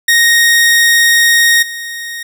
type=tone with level steps; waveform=sawtooth; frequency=1864.7 Hz; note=A#6; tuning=in tune; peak=-3 / -18 dBFS; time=0.08-2.23 s; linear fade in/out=5 ms; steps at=1.62 s; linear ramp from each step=10 ms; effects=none